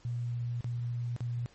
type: tone with dropouts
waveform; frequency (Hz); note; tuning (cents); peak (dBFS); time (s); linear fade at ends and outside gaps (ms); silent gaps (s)
sine; 120; B2; -49; -31; 0.05-1.46; 0; 0.608-0.644 / 1.164-1.206
effects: pink hiss -61 dBFS RMS until 1.54 s + MP3 32 kbps